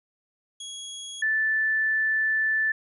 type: tone pair in turn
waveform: 25% pulse / sine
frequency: 3322 / 1756.7 Hz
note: G#7 / A6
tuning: 0 / -3 cents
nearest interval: major seventh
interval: 1103 cents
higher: first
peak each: -32 / -21 dBFS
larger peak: second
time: 0.6-1.22 / 1.22-2.72 s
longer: second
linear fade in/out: 5 ms
effects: resampled to 32000 Hz